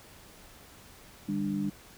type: tone cluster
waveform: sine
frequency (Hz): 151.1 / 200.1 / 296.3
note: D3 / G3 / D4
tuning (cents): +50 / +36 / +15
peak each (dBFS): -38 / -30 / -33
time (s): 1.28-1.7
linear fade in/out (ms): 10
effects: pink hiss -53 dBFS RMS until 1.97 s